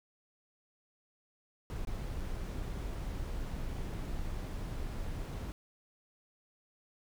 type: noise with dropouts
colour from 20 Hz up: brown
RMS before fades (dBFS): -38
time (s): 1.7-5.52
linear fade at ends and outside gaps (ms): 0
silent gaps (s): 1.85-1.872 / 2.201-2.206
effects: none